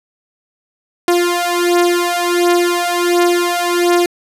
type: beating tone pair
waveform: sawtooth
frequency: 349.2 / 350.6 Hz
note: F4 / F4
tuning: 0 / +7 cents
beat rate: 1.4 Hz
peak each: -11 dBFS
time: 1.08-4.06 s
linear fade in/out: 2 ms
effects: resampled to 32000 Hz + 7-bit